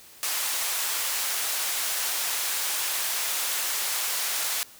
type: band-pass noise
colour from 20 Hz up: white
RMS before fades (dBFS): -28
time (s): 0.23-4.63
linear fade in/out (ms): 0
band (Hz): 690 to 16000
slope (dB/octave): 12
effects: white hiss -50 dBFS RMS until 4.79 s